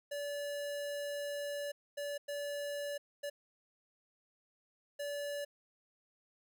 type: tone bursts at uneven times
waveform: square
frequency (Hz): 576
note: D5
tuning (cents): -34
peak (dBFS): -38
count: 5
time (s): 0.11-1.72 / 1.97-2.18 / 2.28-2.98 / 3.23-3.3 / 4.99-5.45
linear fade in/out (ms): 10
effects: none